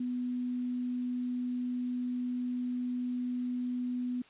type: tone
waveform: sine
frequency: 247.8 Hz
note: B3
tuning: 6 cents sharp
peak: -31 dBFS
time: 0-4.22 s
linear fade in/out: 5 ms
effects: white hiss -59 dBFS RMS until 4.29 s + resampled to 8000 Hz

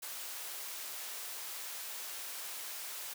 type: high-pass noise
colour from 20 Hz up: white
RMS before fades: -43 dBFS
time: 0.02-3.14 s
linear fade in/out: 10 ms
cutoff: 520 Hz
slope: 12 dB/octave
effects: none

